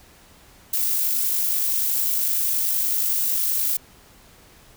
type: noise with amplitude modulation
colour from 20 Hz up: violet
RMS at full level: -21 dBFS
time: 0.73-3.77 s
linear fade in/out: 5 ms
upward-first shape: sine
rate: 50.7 Hz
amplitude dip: 25%
effects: pink hiss -51 dBFS RMS until 4.76 s